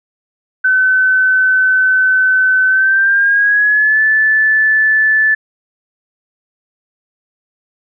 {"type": "tone with pitch glide", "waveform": "sine", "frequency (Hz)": [1519, 1744.9], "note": ["F#6", "A6"], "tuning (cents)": [45, -15], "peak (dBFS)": -8, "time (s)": [0.64, 5.35], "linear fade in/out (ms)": 10, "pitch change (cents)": 240, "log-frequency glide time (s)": [2.67, 4.01], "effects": []}